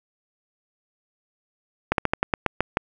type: slowing click train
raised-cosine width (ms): 0.5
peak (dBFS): -4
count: 9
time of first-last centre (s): 1.92-2.771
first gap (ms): 62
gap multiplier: 1.15
effects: none